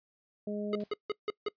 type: harmonic tone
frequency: 207.7 Hz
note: G#3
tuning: in tune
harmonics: 1 / 2 / 3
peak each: -35 / -38 / -40 dBFS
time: 0.47-0.84 s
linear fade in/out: 5 ms
type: tone bursts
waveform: square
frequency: 420 Hz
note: G#4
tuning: 19 cents sharp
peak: -30 dBFS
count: 5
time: 0.73-1.485 s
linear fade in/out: 2 ms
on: 23 ms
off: 160 ms
type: noise with exponential decay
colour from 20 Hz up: white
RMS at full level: -49 dBFS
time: 0.8-0.97 s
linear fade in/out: 2 ms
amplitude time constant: 35 ms
effects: noise-tail reverb RT60 0.1 s tail -23 dB re dry + resampled to 11025 Hz